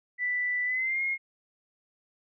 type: tone with pitch glide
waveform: sine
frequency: 1979 to 2146 Hz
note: B6 to C7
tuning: +3 to +43 cents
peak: -26 dBFS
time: 0.18-1.18 s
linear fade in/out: 50 ms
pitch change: +140 cents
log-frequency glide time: 0.65-1.02 s
effects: none